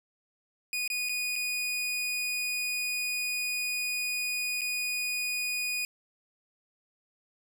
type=tone with dropouts; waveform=sawtooth; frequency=2475 Hz; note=D#7; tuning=10 cents flat; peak=-26 dBFS; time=0.73-5.85 s; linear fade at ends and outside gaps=1 ms; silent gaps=0.877-0.901 / 1.088-1.093 / 1.357-1.361 / 4.61-4.616 s; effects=none